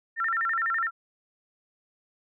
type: tone with vibrato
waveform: sine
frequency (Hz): 1568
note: G6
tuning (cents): 0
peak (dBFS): -24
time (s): 0.16-0.91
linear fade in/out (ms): 50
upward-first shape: square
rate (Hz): 12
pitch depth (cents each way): 250
effects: none